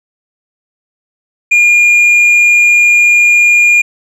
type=tone with tanh clipping; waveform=triangle; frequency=2419 Hz; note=D#7; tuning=49 cents flat; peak=-5 dBFS; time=1.51-3.82 s; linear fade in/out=10 ms; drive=8 dB; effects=none